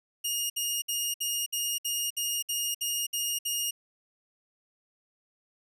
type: tone bursts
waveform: 15% pulse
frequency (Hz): 2848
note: F7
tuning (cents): +33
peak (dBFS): -21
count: 11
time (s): 0.24-3.71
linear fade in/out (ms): 10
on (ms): 260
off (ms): 61
effects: none